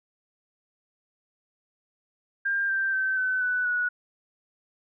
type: tone with pitch steps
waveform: sine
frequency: 1598 / 1570.5 / 1543.6 / 1517 / 1491 / 1465.4 Hz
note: G6 / G6 / G6 / F#6 / F#6 / F#6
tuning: +33 / +3 / -27 / +43 / +13 / -17 cents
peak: -23 dBFS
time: 2.45-3.89 s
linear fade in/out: 10 ms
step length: 240 ms
effects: none